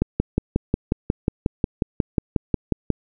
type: click train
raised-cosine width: 3 ms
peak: -5 dBFS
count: 17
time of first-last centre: 0.02-2.903 s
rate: 5.55 Hz
effects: none